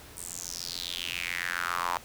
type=tone with high-pass filter sweep; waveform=square; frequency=43.65 Hz; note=F1; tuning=in tune; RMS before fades=-34 dBFS; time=0.17-1.97 s; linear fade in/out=0 ms; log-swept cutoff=8900 to 920 Hz; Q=4.6; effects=pink hiss -49 dBFS RMS until 2.04 s